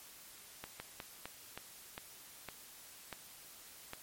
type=slowing click train; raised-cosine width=0.3 ms; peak=-26 dBFS; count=9; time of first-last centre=0.64-3.934 s; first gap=160 ms; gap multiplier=1.26; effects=white hiss -55 dBFS RMS until 4.02 s + MP3 64 kbps

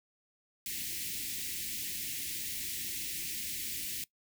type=band-stop noise; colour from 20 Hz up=white; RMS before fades=-38 dBFS; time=0.66-4.04 s; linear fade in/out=2 ms; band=360 to 1900 Hz; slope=48 dB/octave; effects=noise-tail reverb RT60 0.1 s tail -20 dB re dry

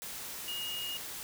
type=tone in noise; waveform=sine; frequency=2862 Hz; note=F7; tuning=42 cents sharp; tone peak=-36 dBFS; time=0.48-0.97 s; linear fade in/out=0 ms; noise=white; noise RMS=-42 dBFS; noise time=0.02-1.23 s; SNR=+3 dB; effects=none

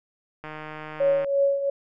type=click train; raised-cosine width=0.5 ms; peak=-22 dBFS; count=125; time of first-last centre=0.44-1.245 s; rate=154 Hz
type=tone with tremolo; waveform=sine; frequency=557 Hz; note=C#5; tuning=8 cents sharp; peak=-16 dBFS; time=1-1.7 s; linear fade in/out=5 ms; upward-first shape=triangle; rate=2.9 Hz; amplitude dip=70%
effects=none

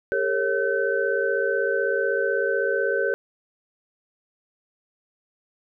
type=tone cluster; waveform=sine; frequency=401.4 / 457.4 / 551 / 1527 Hz; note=G4 / A#4 / C#5 / G6; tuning=+41 / -33 / -11 / -46 cents; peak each=-26 dBFS; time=0.12-3.14 s; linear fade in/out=0 ms; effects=none

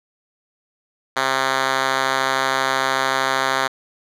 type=tone with band-pass filter; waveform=5% pulse; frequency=133.1 Hz; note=C3; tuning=30 cents sharp; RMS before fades=-20 dBFS; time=1.16-3.68 s; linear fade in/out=10 ms; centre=2000 Hz; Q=0.53; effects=none

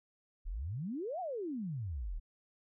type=exponential two-way sweep; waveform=sine; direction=up then down; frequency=34.18 to 769 to 34.18 Hz; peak=-36 dBFS; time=0.45-2.2 s; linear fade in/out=20 ms; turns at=1.2 s; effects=none

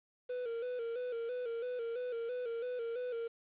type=tone with vibrato; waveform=triangle; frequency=479.5 Hz; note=A#4; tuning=49 cents sharp; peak=-34 dBFS; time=0.29-3.28 s; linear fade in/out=10 ms; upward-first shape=square; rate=3 Hz; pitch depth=64 cents each way; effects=resampled to 8000 Hz + 10-bit

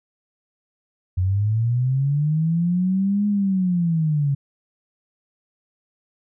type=linear two-way sweep; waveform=sine; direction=up then down; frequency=89 to 207.7 to 137.3 Hz; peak=-17 dBFS; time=1.17-4.35 s; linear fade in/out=10 ms; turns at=3.27 s; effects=none

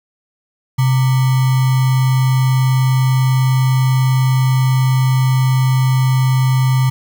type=tone with sample-and-hold; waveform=sine; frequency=129.9 Hz; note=C3; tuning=12 cents flat; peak=-10 dBFS; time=0.78-6.9 s; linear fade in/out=10 ms; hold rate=1050 Hz; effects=none

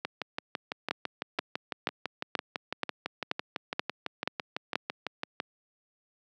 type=two click trains; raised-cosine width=0.3 ms; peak=-11 / -15 dBFS; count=9 / 33; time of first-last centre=0.91-4.756 / 0.05-5.401 s; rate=2.08 / 5.98 Hz; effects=high-pass 200 Hz 12 dB/octave

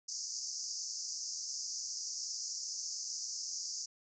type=band-pass noise; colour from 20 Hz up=white; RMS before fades=-41 dBFS; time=0.08-3.86 s; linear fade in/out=10 ms; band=4800 to 6800 Hz; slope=96 dB/octave; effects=none

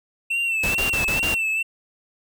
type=tone with vibrato; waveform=triangle; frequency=2686 Hz; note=E7; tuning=32 cents sharp; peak=-19 dBFS; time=0.3-1.63 s; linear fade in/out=10 ms; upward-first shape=sine; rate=2.3 Hz; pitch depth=59 cents each way
type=noise bursts; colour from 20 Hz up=pink; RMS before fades=-27 dBFS; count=5; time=0.63-1.346 s; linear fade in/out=5 ms; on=120 ms; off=29 ms
effects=none

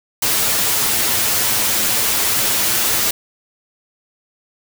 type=noise with comb filter; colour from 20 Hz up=white; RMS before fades=-17 dBFS; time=0.22-3.11 s; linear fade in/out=5 ms; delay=9.2 ms; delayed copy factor=+0.7; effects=none

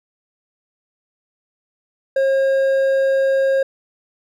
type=tone with hard clipping; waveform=sine; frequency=539 Hz; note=C#5; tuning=49 cents flat; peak=-15 dBFS; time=2.16-3.63 s; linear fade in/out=5 ms; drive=5 dB; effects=none

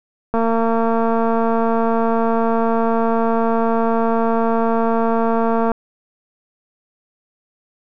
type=click train; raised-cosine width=1 ms; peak=-6 dBFS; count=1227; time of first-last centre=0.34-5.717 s; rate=228 Hz; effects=none

